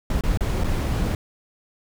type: noise with dropouts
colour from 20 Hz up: brown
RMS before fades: -22 dBFS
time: 0.1-1.15 s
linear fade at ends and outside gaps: 2 ms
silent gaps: 0.21-0.236 / 0.374-0.407 / 0.637-0.642 s
effects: none